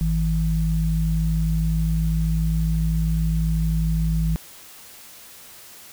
sine tone pair together, 53.86 / 161.4 Hz, A1 / E3, -36 / -36 cents, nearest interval octave + perfect fifth, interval 1900 cents, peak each -21 dBFS, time 0.01-4.36 s, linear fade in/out 0 ms, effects white hiss -44 dBFS RMS until 5.92 s

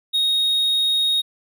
triangle tone, 3741 Hz, A#7, 5 cents sharp, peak -15 dBFS, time 0.13-1.22 s, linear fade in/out 20 ms, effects none

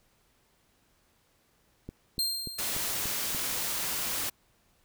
click train, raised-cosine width 3 ms, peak -26 dBFS, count 6, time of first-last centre 1.89-3.348 s, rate 3.43 Hz
sawtooth tone with exponential decay, 4186 Hz, C8, in tune, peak -22 dBFS, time 2.19-3.16 s, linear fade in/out 1 ms, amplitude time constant 210 ms
white noise, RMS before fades -32 dBFS, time 2.58-4.3 s, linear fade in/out 10 ms
effects pink hiss -68 dBFS RMS until 4.84 s

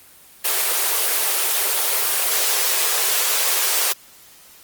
white high-pass noise, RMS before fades -19 dBFS, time 0.44-3.93 s, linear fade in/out 10 ms, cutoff 360 Hz, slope 96 dB/octave, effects white hiss -47 dBFS RMS until 4.63 s + Opus 24 kbps

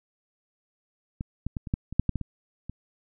clicks, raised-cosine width 5 ms, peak -19 / -17 / -18 / -24 / -12 / -23 / -7 / -11 / -16 / -20 / -23 dBFS, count 11, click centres 1.209 / 1.466 / 1.568 / 1.672 / 1.739 / 1.926 / 1.996 / 2.093 / 2.157 / 2.213 / 2.696 s, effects none

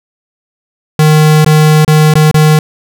square tone with dropouts, 154 Hz, D#3, 17 cents flat, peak -4 dBFS, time 0.99-2.59 s, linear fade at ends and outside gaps 2 ms, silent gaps 1.446-1.462 / 1.848-1.878 / 2.139-2.154 / 2.313-2.343 s, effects none

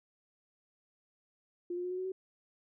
sine tone with pitch steps, 350.8 / 355.9 / 361.1 / 366.3 / 371.7 / 377.1 Hz, F4 / F4 / F#4 / F#4 / F#4 / F#4, +8 / +33 / -42 / -17 / +8 / +33 cents, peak -34 dBFS, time 1.7-2.12 s, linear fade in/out 5 ms, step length 70 ms, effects none

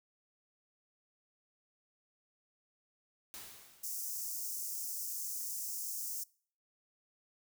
white noise with exponential decay, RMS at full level -46 dBFS, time 3.34-4.4 s, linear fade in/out 0 ms, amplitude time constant 230 ms
white high-pass noise, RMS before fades -40 dBFS, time 3.83-6.24 s, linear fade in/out 10 ms, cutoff 5400 Hz, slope 48 dB/octave
effects noise-tail reverb RT60 0.5 s tail -24 dB re dry

